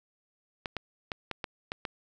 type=clicks; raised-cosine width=0.3 ms; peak=-17 dBFS; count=7; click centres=0.658 / 0.767 / 1.118 / 1.313 / 1.442 / 1.719 / 1.852 s; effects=none